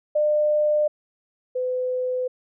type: tone pair in turn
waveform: sine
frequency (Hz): 601 / 505.6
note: D5 / B4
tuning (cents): +40 / +41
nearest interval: minor third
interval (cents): 299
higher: first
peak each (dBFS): -17 / -22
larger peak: first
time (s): 0.15-0.88 / 1.55-2.28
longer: neither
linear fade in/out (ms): 10
effects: none